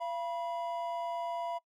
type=tone pair together; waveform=triangle; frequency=683.9 / 975 Hz; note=F5 / B5; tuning=-36 / -23 cents; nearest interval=tritone; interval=613 cents; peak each=-34 / -36 dBFS; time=0-1.59 s; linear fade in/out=20 ms; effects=noise-tail reverb RT60 0.1 s tail -22 dB re dry